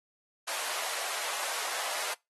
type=high-pass noise; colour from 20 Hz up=pink; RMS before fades=-35 dBFS; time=0.47-2.14 s; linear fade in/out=10 ms; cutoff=600 Hz; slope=24 dB/octave; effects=noise-tail reverb RT60 0.2 s tail -23 dB re dry + AAC 32 kbps